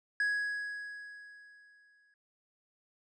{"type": "tone with exponential decay", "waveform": "triangle", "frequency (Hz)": 1667, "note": "G#6", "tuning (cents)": 6, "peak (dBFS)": -25, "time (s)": [0.2, 2.14], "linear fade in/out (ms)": 2, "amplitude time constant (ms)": 420, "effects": ["resampled to 24000 Hz"]}